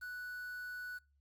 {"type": "tone with quantisation", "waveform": "triangle", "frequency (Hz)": 1480, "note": "F#6", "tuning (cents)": 0, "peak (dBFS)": -40, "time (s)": [0.01, 0.99], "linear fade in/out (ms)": 20, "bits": 10, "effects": ["noise-tail reverb RT60 0.3 s tail -25 dB re dry", "added 70 Hz sine -70 dBFS peak until 1.2 s"]}